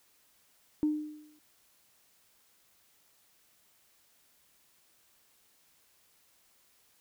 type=tone with exponential decay; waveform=sine; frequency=302.9 Hz; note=D#4; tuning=46 cents flat; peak=-22 dBFS; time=0.83-1.39 s; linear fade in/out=0 ms; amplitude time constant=120 ms; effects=tanh soft clip ceiling -19 dBFS + white hiss -67 dBFS RMS until 7 s